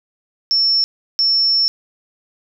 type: tone bursts at uneven times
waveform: sine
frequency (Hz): 5400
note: E8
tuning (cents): +41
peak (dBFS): -12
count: 2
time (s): 0.51-0.84 / 1.19-1.68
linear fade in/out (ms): 0
effects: none